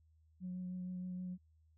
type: tone with vibrato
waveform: sine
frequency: 181.9 Hz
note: F#3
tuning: 29 cents flat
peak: -39 dBFS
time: 0.4-1.38 s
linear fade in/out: 50 ms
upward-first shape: triangle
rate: 6.4 Hz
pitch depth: 15 cents each way
effects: tanh soft clip ceiling -36 dBFS + added 79 Hz sine -66 dBFS peak until 1.77 s